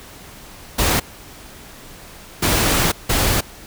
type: noise bursts at uneven times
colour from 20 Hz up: pink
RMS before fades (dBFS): -17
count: 3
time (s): 0.78-1 / 2.42-2.92 / 3.09-3.41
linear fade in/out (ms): 10
effects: pink hiss -40 dBFS RMS until 3.66 s